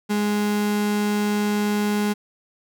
35% pulse tone, 207.7 Hz, G#3, in tune, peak -18 dBFS, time 0.09-2.14 s, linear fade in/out 20 ms, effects none

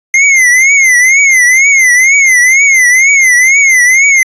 square tone with vibrato, 2093 Hz, C7, in tune, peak -4 dBFS, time 0.14-4.23 s, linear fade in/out 2 ms, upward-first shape triangle, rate 2.1 Hz, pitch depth 150 cents each way, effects resampled to 22050 Hz

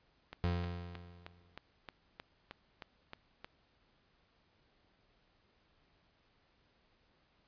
click train, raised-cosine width 0.3 ms, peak -29 dBFS, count 11, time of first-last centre 0.33-3.445 s, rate 3.21 Hz
30% pulse tone with exponential decay, 87.31 Hz, F2, in tune, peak -27 dBFS, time 0.44-1.59 s, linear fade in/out 0 ms, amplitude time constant 250 ms
effects pink hiss -72 dBFS RMS until 7.47 s + resampled to 11025 Hz

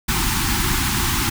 pink band-stop noise, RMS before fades -20 dBFS, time 0.08-1.3 s, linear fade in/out 10 ms, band 370 to 790 Hz, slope 96 dB/octave, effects none

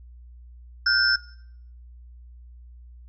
sine tone cluster, 1433 / 1554 / 5280 Hz, F6 / G6 / E8, +44 / -16 / +2 cents, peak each -22 dBFS, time 0.86-1.16 s, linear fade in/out 5 ms, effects noise-tail reverb RT60 0.7 s tail -22 dB re dry + added 60 Hz sine -43 dBFS peak until 3.08 s

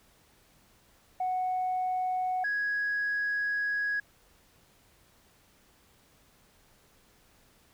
sine tone pair in turn, 739 / 1662.8 Hz, F#5 / G#6, -2 / +2 cents, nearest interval octave + major second, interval 1404 cents, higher second, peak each -26 dBFS, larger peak neither, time 1.2-2.44 / 2.44-4 s, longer second, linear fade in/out 5 ms, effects tanh soft clip ceiling -24 dBFS + pink hiss -63 dBFS RMS until 7.73 s

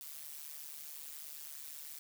blue noise with amplitude modulation, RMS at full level -44 dBFS, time 0.01-1.99 s, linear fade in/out 0 ms, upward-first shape sine, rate 148 Hz, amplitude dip 90%, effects none

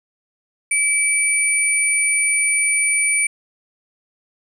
sine tone pair together, 2293 / 9172 Hz, D7 / D9, -42 / -42 cents, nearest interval 2 octaves, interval 2400 cents, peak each -17 dBFS, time 0.71-3.27 s, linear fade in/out 5 ms, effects tanh soft clip ceiling -8 dBFS + 8-bit

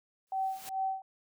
white noise with exponential growth, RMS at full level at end -42 dBFS, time 0.27-0.69 s, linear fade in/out 0 ms, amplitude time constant 90 ms
sine tone with tremolo, 767 Hz, G5, 38 cents flat, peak -28 dBFS, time 0.32-1.02 s, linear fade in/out 2 ms, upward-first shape sine, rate 2.4 Hz, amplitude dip 95%
effects none

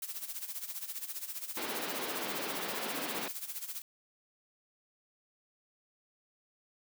blue noise with tremolo, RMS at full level -38 dBFS, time 0.02-3.82 s, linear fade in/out 2 ms, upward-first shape sine, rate 15 Hz, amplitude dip 75%
pink band-pass noise, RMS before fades -39 dBFS, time 1.57-3.28 s, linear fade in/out 2 ms, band 230 to 4900 Hz, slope 24 dB/octave
effects none

